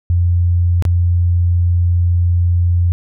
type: tone with dropouts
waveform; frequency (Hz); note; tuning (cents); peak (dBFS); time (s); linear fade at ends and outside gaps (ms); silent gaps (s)
sine; 87.31; F2; 0; -10; 0.1-2.92; 0; 0.824-0.852
effects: none